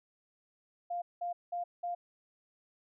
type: tone bursts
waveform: sine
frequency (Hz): 700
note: F5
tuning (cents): +4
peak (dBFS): -33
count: 4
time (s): 0.9-1.95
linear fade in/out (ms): 10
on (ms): 120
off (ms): 190
effects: none